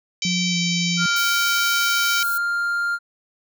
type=harmonic tone; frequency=772 Hz; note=G5; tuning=27 cents flat; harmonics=3 / 4 / 5 / 6 / 7 / 8 / 9; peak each=-27 / -28 / -29 / -30 / -30 / -31 / -32 dBFS; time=0.22-2.23 s; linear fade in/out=2 ms
type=tone with pitch glide; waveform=sine; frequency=179.3 to 173.89 Hz; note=F3 to F3; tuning=+46 to -7 cents; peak=-22 dBFS; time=0.25-1.06 s; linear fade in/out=2 ms; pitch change=-53 cents; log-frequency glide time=0.5-0.56 s
type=tone; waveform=triangle; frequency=1399 Hz; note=F6; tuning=3 cents sharp; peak=-18 dBFS; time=0.97-2.99 s; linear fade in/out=50 ms
type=high-pass noise; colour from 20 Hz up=white; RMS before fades=-30 dBFS; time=1.16-2.38 s; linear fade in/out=5 ms; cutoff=9700 Hz; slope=12 dB/octave
effects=none